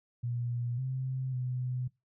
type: tone with pitch steps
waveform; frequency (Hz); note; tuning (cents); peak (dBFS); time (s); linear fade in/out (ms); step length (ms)
sine; 120.3 / 130.6 / 126.1; B2 / C3 / B2; -45 / -3 / +36; -31; 0.23-1.88; 10; 550
effects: noise-tail reverb RT60 0.2 s tail -20 dB re dry